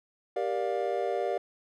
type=chord; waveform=triangle; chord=G minor seventh; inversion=none; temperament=just; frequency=392 / 470.4 / 588 / 705.6 Hz; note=G4 / Bb4 / D5 / F5; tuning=0 / +16 / +2 / +18 cents; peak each=-31 dBFS; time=0.36-1.38 s; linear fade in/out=5 ms; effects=none